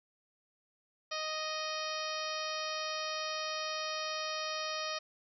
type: harmonic tone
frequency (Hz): 622.3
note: D#5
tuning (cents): 0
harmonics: 1 / 2 / 3 / 4 / 5 / 6 / 7 / 8 / 9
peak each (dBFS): -41 / -40 / -45 / -44 / -46 / -47 / -45 / -45 / -45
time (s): 1.11-4.99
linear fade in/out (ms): 10
effects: none